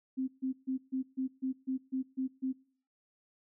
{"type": "tone bursts", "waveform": "sine", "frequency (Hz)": 261.7, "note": "C4", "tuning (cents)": 0, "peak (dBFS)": -30, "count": 10, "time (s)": [0.17, 2.53], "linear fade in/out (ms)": 20, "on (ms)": 110, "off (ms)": 140, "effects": ["noise-tail reverb RT60 0.5 s tail -21 dB re dry"]}